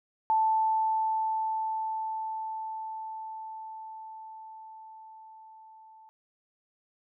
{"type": "tone with level ramp", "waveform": "sine", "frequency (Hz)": 880, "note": "A5", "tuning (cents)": 0, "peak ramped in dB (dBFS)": [-21, -51], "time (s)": [0.3, 6.09], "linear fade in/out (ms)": 0, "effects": []}